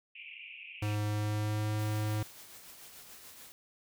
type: band-pass noise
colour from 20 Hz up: white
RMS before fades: -48 dBFS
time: 0.15-0.95 s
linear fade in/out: 5 ms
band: 2300 to 2800 Hz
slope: 96 dB/octave
type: tone with pitch glide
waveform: square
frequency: 104.9 to 106.67 Hz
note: G#2 to G#2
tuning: +18 to +47 cents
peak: -31 dBFS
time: 0.82-2.23 s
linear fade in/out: 5 ms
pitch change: +29 cents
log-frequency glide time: 1.03-1.72 s
type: noise with tremolo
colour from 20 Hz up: white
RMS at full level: -50 dBFS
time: 1.79-3.52 s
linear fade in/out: 0 ms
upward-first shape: triangle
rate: 6.9 Hz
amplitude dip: 40%
effects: none